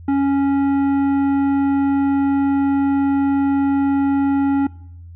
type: tone with tanh clipping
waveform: triangle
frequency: 277.2 Hz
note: C#4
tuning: in tune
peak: -16 dBFS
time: 0.08-4.67 s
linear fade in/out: 5 ms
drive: 15 dB
effects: noise-tail reverb RT60 0.7 s tail -22 dB re dry + added 85 Hz sine -35 dBFS peak until 5.15 s